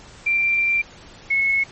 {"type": "tone pair in turn", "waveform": "sine", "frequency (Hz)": [2361, 2189], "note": ["D7", "C#7"], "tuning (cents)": [9, -22], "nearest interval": "minor second", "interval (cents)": 131, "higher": "first", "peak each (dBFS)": -16, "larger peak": "neither", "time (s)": [[0.26, 0.82], [1.3, 1.64]], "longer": "first", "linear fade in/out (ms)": 10, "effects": ["pink hiss -44 dBFS RMS until 1.71 s", "MP3 32 kbps"]}